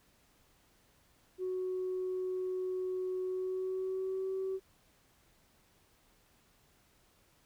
sine tone with pitch glide, 370 to 381.1 Hz, F#4 to G4, 0 to -49 cents, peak -32 dBFS, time 1.38-4.6 s, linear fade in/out 50 ms, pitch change +51 cents, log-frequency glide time 3.23-4.32 s, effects tanh soft clip ceiling -29 dBFS + pink hiss -68 dBFS RMS until 7.45 s

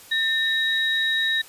sine tone pair together, 1802 / 3818 Hz, A6 / A#7, +41 / +41 cents, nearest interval octave + minor second, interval 1300 cents, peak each -22 / -23 dBFS, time 0.11-1.42 s, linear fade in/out 10 ms, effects white hiss -46 dBFS RMS until 1.48 s + resampled to 32000 Hz

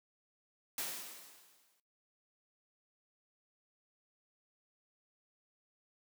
white noise with exponential decay, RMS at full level -37 dBFS, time 0.78-1.8 s, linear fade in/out 2 ms, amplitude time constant 220 ms, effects noise-tail reverb RT60 0.2 s tail -18 dB re dry + high-pass 200 Hz 12 dB/octave

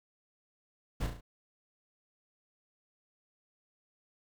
brown noise with echo, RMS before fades -32 dBFS, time 1-1.07 s, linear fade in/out 10 ms, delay 35 ms, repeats 4, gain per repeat -5 dB, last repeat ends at 1.21 s, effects none

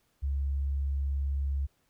sine tone, 69.3 Hz, C#2, in tune, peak -27 dBFS, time 0.22-1.67 s, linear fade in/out 20 ms, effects pink hiss -72 dBFS RMS until 1.89 s

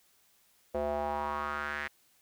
square tone with band-pass filter sweep, 73.42 Hz, D2, in tune, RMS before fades -34 dBFS, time 0.74-1.88 s, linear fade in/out 10 ms, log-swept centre 560 to 1900 Hz, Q 3.8, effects white hiss -67 dBFS RMS until 2.21 s

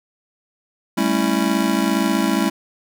square chord, A dominant seventh, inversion third, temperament just, 198 / 220 / 275 / 330 Hz, G3 / A3 / C#4 / E4, +18 / 0 / -14 / +2 cents, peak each -23 dBFS, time 0.97-2.5 s, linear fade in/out 10 ms, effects none

